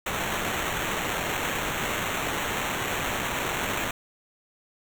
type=noise with sample-and-hold; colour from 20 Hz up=white; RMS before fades=-29 dBFS; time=0.06-3.91 s; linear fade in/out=5 ms; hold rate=4900 Hz; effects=none